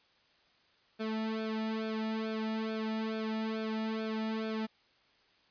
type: tone with flanger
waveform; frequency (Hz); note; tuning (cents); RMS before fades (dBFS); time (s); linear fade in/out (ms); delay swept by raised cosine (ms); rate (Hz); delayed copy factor
sawtooth; 220; A3; 0; -35; 0.99-4.67; 20; 1 to 1.95; 2.3; -0.95
effects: white hiss -67 dBFS RMS until 5.5 s + resampled to 11025 Hz